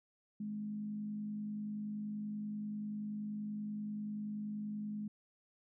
sine tone with frequency modulation, 210 Hz, G#3, 19 cents sharp, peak -38 dBFS, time 0.4-5.08 s, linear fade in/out 5 ms, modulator 50.4 Hz, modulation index 0.29, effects none

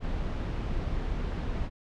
brown noise, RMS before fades -31 dBFS, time 0-1.7 s, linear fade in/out 50 ms, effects low-pass 4000 Hz 12 dB/octave

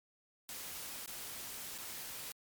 white noise with dropouts, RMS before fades -45 dBFS, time 0.49-2.32 s, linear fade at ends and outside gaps 1 ms, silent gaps 1.06-1.076 / 1.78-1.784 s, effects MP3 96 kbps

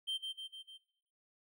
triangle tone with echo, 3136 Hz, G7, in tune, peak -33 dBFS, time 0.07-0.18 s, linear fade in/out 20 ms, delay 150 ms, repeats 4, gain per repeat -4 dB, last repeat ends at 0.78 s, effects noise-tail reverb RT60 0.7 s tail -18 dB re dry

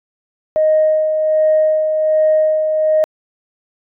sine tone with tremolo, 622.3 Hz, D#5, in tune, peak -8 dBFS, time 0.56-3.04 s, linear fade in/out 0 ms, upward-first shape sine, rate 1.3 Hz, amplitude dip 45%, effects tanh soft clip ceiling -5 dBFS

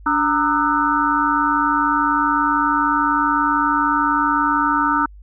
sine tone cluster, 290 / 926 / 1215 / 1315 / 1488 Hz, D4 / A#5 / D#6 / E6 / F#6, -22 / -12 / -42 / -5 / +9 cents, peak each -22 / -20 / -22 / -20 / -23 dBFS, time 0.06-5.06 s, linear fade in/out 5 ms, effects added 50 Hz sine -38 dBFS peak until 5.22 s

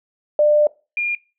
sine tone pair in turn, 597 / 2412 Hz, D5 / D7, +28 / +46 cents, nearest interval 2 octaves, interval 2418 cents, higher second, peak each -11 / -18 dBFS, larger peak first, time 0.39-0.67 / 0.97-1.15 s, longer first, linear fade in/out 2 ms, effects noise-tail reverb RT60 0.3 s tail -21 dB re dry

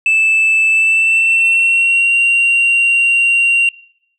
sine tone with pitch glide, 2634 to 2759 Hz, E7 to F7, -2 to -22 cents, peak -7 dBFS, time 0.06-3.69 s, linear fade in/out 2 ms, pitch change +80 cents, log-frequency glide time 0.7-2.14 s, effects noise-tail reverb RT60 0.7 s tail -23 dB re dry + tanh soft clip ceiling -7 dBFS

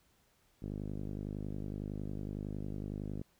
5% pulse tone with low-pass filter, 50.9 Hz, G#1, 34 cents flat, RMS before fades -40 dBFS, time 0.62-3.22 s, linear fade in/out 5 ms, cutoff 240 Hz, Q 0.82, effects pink hiss -71 dBFS RMS until 3.39 s

